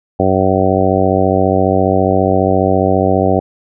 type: harmonic tone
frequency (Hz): 94.7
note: F#2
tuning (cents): +41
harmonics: 1 / 2 / 3 / 4 / 5 / 6 / 7 / 8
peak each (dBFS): -18 / -18 / -18 / -18 / -18 / -18 / -18 / -18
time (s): 0.19-3.4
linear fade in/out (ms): 10
effects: none